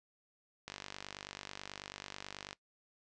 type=click train; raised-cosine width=0.2 ms; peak=-25 dBFS; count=92; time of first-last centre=0.68-2.53 s; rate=49.2 Hz; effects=noise-tail reverb RT60 0.1 s tail -20 dB re dry + resampled to 22050 Hz